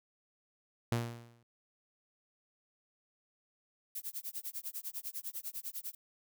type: tone with exponential decay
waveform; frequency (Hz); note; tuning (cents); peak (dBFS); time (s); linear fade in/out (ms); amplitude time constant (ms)
sawtooth; 117.7; A#2; +17; -24; 0.92-1.43; 0; 110
type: noise with tremolo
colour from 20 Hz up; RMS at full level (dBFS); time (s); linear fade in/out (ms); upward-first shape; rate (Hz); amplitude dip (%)
violet; -39; 3.95-5.95; 5; sine; 10; 100
effects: none